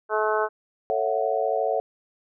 harmonic tone, 215.1 Hz, A3, 39 cents flat, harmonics 2 / 3 / 4 / 5 / 6 / 7, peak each -25 / -27 / -28 / -29 / -30 / -30 dBFS, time 0.09-0.49 s, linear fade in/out 50 ms
sine chord, F# minor seventh, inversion first, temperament just, 444 / 555 / 666 / 740 Hz, A4 / C#5 / E5 / F#5, +16 / +2 / +18 / 0 cents, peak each -27 dBFS, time 0.9-1.8 s, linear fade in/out 0 ms
effects none

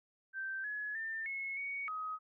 sine tone with pitch steps, 1560 / 1693 / 1794 / 2182 / 2235 / 1262 Hz, G6 / G#6 / A6 / C#7 / C#7 / D#6, -9 / +33 / +33 / -28 / +14 / +24 cents, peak -37 dBFS, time 0.33-2.19 s, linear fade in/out 50 ms, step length 310 ms, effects none

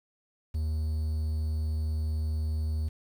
triangle tone with quantisation, 77.78 Hz, D#2, in tune, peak -25 dBFS, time 0.54-2.89 s, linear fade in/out 10 ms, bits 9, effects none

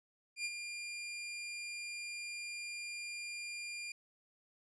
sawtooth tone with ADSR envelope, 2400 Hz, D7, 37 cents sharp, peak -31 dBFS, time 0.36-3.92 s, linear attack 89 ms, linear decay 43 ms, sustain -7 dB, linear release 3 ms, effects resampled to 22050 Hz

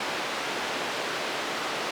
pink band-pass noise, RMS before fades -31 dBFS, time 0-1.91 s, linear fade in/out 5 ms, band 390 to 4100 Hz, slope 12 dB/octave, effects none

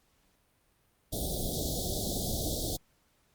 pink band-stop noise, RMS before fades -33 dBFS, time 1.12-2.77 s, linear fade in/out 10 ms, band 750 to 3400 Hz, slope 96 dB/octave, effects pink hiss -70 dBFS RMS until 3.34 s + Opus 48 kbps

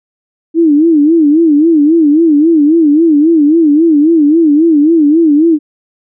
sine tone with vibrato, 311.4 Hz, D#4, 2 cents sharp, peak -4 dBFS, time 0.54-5.59 s, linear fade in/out 50 ms, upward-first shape sine, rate 3.7 Hz, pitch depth 140 cents each way, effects none

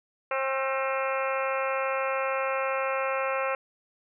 harmonic tone with a mistuned harmonic, 267.4 Hz, C4, 38 cents sharp, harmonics 2 / 3 / 4 / 5 / 6 / 7 / 8 / 9 / 10, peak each -29 / -36 / -33 / -33 / -39 / -40 / -39 / -38 / -39 dBFS, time 0.31-3.55 s, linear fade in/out 2 ms, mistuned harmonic 6, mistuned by -41 cents, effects none

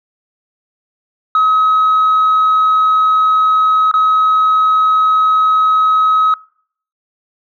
sine tone with dropouts, 1275 Hz, D#6, 42 cents sharp, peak -6 dBFS, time 1.35-6.34 s, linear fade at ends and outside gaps 2 ms, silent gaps 3.914-3.939 s, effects noise-tail reverb RT60 0.6 s tail -26 dB re dry + tanh soft clip ceiling -6 dBFS

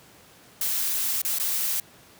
blue noise with dropouts, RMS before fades -26 dBFS, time 0.61-1.8 s, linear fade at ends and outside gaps 2 ms, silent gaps 1.218-1.249 / 1.386-1.398 s, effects pink hiss -52 dBFS RMS until 2.19 s + high-pass 100 Hz 12 dB/octave

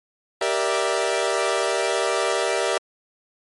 sawtooth chord, E half-diminished seventh, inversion first, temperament equal with one note detuned, 392 / 471.3 / 587.3 / 659.3 Hz, G4 / Bb4 / D5 / E5, 0 / +19 / 0 / 0 cents, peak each -22 dBFS, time 0.41-2.78 s, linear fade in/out 5 ms, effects MP3 48 kbps

